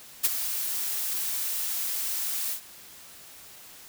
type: noise with ADSR envelope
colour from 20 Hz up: blue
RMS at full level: -20 dBFS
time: 0.23-2.61 s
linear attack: 20 ms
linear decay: 29 ms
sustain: -10 dB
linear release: 100 ms
effects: white hiss -48 dBFS RMS until 3.88 s